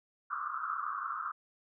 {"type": "band-pass noise", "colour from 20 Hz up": "white", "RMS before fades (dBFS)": -37, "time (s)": [0.3, 1.32], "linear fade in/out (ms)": 10, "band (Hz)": [1100, 1400], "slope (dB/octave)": 96, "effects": []}